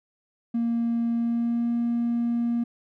triangle tone with pitch glide, 233.1 to 235.9 Hz, A#3 to A#3, 0 to +21 cents, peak -19 dBFS, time 0.54-2.64 s, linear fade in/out 10 ms, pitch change +21 cents, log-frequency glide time 1.14-1.71 s, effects tanh soft clip ceiling -18 dBFS

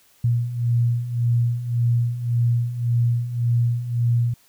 sine beating tone pair, 117.7 / 119.5 Hz, A#2 / A#2, +17 / +43 cents, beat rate 1.8 Hz, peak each -24 / -19 dBFS, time 0.24-4.34 s, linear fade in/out 5 ms, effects white hiss -57 dBFS RMS until 4.48 s

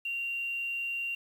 sine tone with quantisation, 2765 Hz, F7, 18 cents flat, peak -31 dBFS, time 0.05-1.15 s, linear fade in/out 5 ms, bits 9, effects none

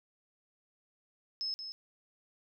sine tone with echo, 5190 Hz, E8, 28 cents flat, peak -33 dBFS, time 1.41-1.54 s, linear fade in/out 0 ms, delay 180 ms, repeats 1, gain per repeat -7 dB, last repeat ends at 1.72 s, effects none

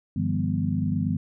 sine tone cluster, 97.8 / 150.6 / 171.5 / 200.1 / 247.4 Hz, G2 / D3 / F3 / G3 / B3, -4 / +44 / -31 / +36 / +3 cents, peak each -29 dBFS, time 0.16-1.17 s, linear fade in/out 5 ms, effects none

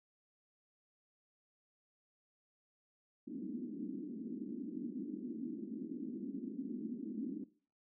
white band-pass noise, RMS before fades -43 dBFS, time 3.27-7.44 s, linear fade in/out 5 ms, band 210 to 310 Hz, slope 48 dB/octave, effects noise-tail reverb RT60 0.4 s tail -17 dB re dry

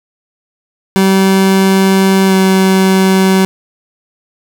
30% pulse tone with pitch glide, 192.1 to 190 Hz, G3 to F#3, -35 to +46 cents, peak -4 dBFS, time 0.96-3.45 s, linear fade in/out 0 ms, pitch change -19 cents, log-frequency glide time 2.27-2.33 s, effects none

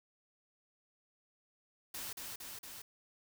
white noise with echo, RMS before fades -43 dBFS, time 1.94-2.13 s, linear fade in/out 5 ms, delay 230 ms, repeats 3, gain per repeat -2 dB, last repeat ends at 2.82 s, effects none

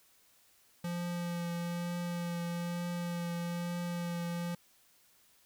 square tone with vibrato, 173 Hz, F3, 16 cents flat, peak -35 dBFS, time 0.84-4.55 s, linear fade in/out 5 ms, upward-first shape triangle, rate 1.1 Hz, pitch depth 16 cents each way, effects white hiss -66 dBFS RMS until 5.45 s

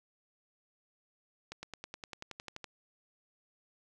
accelerating click train, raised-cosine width 0.2 ms, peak -25 dBFS, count 13, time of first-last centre 1.52-2.643 s, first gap 110 ms, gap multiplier 0.97, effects none

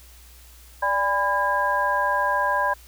sine tone cluster, 585 / 812 / 998 / 1622 Hz, D5 / G#5 / B5 / G#6, -7 / -39 / +18 / -41 cents, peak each -27 / -29 / -22 / -25 dBFS, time 0.82-2.74 s, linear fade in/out 10 ms, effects added 60 Hz sine -47 dBFS peak until 2.87 s + white hiss -51 dBFS RMS until 2.87 s

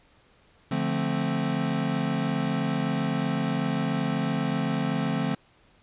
square chord, D minor seventh, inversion none, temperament equal with one note detuned, 146.83 / 174.61 / 220 / 263 Hz, D3 / F3 / A3 / C4, 0 / 0 / 0 / +9 cents, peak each -31 dBFS, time 0.71-5.35 s, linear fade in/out 5 ms, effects pink hiss -60 dBFS RMS until 5.82 s + resampled to 8000 Hz

